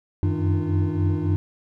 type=tone cluster; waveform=triangle; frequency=91.7 / 95.3 / 157.6 / 301.9 / 346.9 Hz; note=F#2 / G2 / D#3 / D4 / F4; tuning=-15 / -48 / +23 / +48 / -12 cents; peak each=-23 / -21 / -26 / -26 / -30 dBFS; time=0.23-1.36 s; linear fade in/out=0 ms; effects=none